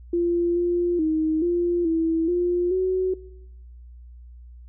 sine tone with pitch steps, 345 / 349.2 / 314.5 / 347.8 / 326.6 / 352.6 / 372.3 Hz, F4 / F4 / D#4 / F4 / E4 / F4 / F#4, -21 / 0 / +19 / -7 / -16 / +17 / +11 cents, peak -19 dBFS, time 0.13-3.14 s, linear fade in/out 5 ms, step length 430 ms, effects noise-tail reverb RT60 1.0 s tail -23 dB re dry + added 60 Hz sine -41 dBFS peak until 4.68 s

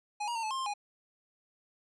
square tone with pitch steps, 834 / 949 / 910 / 867 / 1062 / 1054 / 823 Hz, G#5 / A#5 / A#5 / A5 / C6 / C6 / G#5, +7 / +31 / -42 / -26 / +25 / +12 / -16 cents, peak -33 dBFS, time 0.2-0.739 s, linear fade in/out 10 ms, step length 77 ms, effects resampled to 22050 Hz

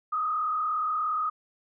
sine tone with frequency modulation, 1244.5 Hz, D#6, in tune, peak -25 dBFS, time 0.12-1.3 s, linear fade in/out 10 ms, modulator 37 Hz, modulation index 1, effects none

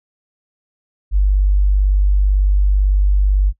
sine tone, 49 Hz, G1, in tune, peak -10 dBFS, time 1.11-3.53 s, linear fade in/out 50 ms, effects noise-tail reverb RT60 0.1 s tail -24 dB re dry

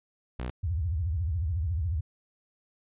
sawtooth tone, 61.74 Hz, B1, in tune, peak -28 dBFS, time 0.39-0.5 s, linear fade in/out 0 ms
sine tone with vibrato, 82 Hz, E2, 9 cents flat, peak -26 dBFS, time 0.63-2.01 s, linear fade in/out 10 ms, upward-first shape sine, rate 14 Hz, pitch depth 270 cents each way
effects resampled to 8000 Hz

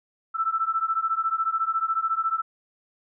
sine beating tone pair, 1318.5 / 1332.5 Hz, E6 / E6, 0 / +18 cents, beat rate 14 Hz, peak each -25 / -26 dBFS, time 0.34-2.42 s, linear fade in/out 20 ms, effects none

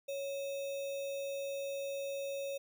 sine tone with sample-and-hold, 554.4 Hz, C#5, in tune, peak -36 dBFS, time 0.08-2.58 s, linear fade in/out 10 ms, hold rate 3150 Hz, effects none

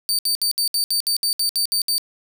sawtooth tone bursts, 4600 Hz, D8, 37 cents flat, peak -15 dBFS, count 12, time 0.09-1.981 s, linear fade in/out 0 ms, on 98 ms, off 65 ms, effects 8-bit

